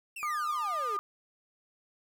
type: exponential sweep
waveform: 45% pulse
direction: down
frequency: 2786 to 383.7 Hz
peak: -38 dBFS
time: 0.16-0.97 s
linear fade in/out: 5 ms
type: tone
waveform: sine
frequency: 1211 Hz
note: D#6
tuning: 47 cents flat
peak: -30 dBFS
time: 0.23-0.99 s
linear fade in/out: 0 ms
effects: none